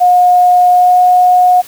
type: tone with pitch glide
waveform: sine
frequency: 719 to 724.8 Hz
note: F#5 to F#5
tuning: -50 to -36 cents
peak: -4 dBFS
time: 0-1.62 s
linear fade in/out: 20 ms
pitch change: +14 cents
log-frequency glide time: 0.69-0.99 s
effects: white hiss -35 dBFS RMS until 1.67 s